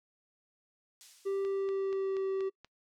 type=noise with exponential decay; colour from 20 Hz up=violet; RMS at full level=-40 dBFS; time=1.01-1.98 s; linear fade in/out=0 ms; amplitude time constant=210 ms
type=tone with pitch glide; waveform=triangle; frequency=392 to 385.3 Hz; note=G4 to G4; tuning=0 to -30 cents; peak=-28 dBFS; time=1.25-2.5 s; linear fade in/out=20 ms; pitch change=-30 cents; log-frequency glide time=1.45-2.22 s
type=click train; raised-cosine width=0.2 ms; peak=-32 dBFS; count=6; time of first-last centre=1.45-2.646 s; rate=4.18 Hz
effects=noise-tail reverb RT60 0.1 s tail -25 dB re dry + low-pass 6000 Hz 12 dB/octave

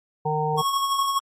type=harmonic tone; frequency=153.2 Hz; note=D#3; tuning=27 cents flat; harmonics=1 / 3 / 5 / 6; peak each=-27 / -27 / -27 / -27 dBFS; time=0.25-0.62 s; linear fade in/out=10 ms
type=tone with tremolo; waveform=square; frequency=1100 Hz; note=C#6; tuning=14 cents flat; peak=-21 dBFS; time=0.57-1.2 s; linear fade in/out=20 ms; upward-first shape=sine; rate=12 Hz; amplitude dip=40%
effects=AAC 32 kbps

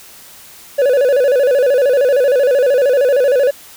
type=tone with vibrato; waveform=triangle; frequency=531 Hz; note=C5; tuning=25 cents sharp; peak=-7 dBFS; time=0.78-3.51 s; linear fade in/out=10 ms; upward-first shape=square; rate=13 Hz; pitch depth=110 cents each way; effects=white hiss -39 dBFS RMS until 3.76 s

